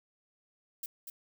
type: noise with echo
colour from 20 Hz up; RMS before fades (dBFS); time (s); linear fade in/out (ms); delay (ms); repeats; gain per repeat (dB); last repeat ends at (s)
violet; -39; 0.83-0.86; 2; 240; 1; -5; 1.1
effects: none